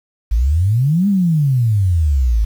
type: exponential two-way sweep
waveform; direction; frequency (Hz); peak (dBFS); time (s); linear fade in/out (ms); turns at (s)
sine; up then down; 51.4 to 207.2 to 51.4; -11; 0.31-2.45; 10; 1.08
effects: 7-bit

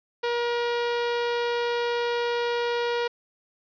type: tone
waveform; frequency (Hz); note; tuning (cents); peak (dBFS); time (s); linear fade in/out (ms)
sawtooth; 476.3; A#4; +37; -20; 0.23-3.08; 10
effects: resampled to 11025 Hz + 8-bit

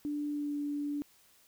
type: tone with pitch glide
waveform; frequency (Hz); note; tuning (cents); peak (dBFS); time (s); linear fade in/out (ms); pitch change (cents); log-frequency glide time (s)
sine; 293.7 to 290.3; D4 to D4; 0 to -20; -32; 0.05-1.02; 0; -20; 0.29-0.57
effects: white hiss -64 dBFS RMS until 1.47 s

